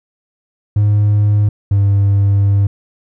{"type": "tone pair in turn", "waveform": "triangle", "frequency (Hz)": [103.83, 99.95], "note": ["G#2", "G2"], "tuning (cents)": [0, 34], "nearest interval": "minor second", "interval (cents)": 66, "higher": "first", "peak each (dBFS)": -6, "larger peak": "neither", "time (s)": [[0.76, 1.49], [1.71, 2.67]], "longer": "second", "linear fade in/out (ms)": 5, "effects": ["tanh soft clip ceiling -3 dBFS"]}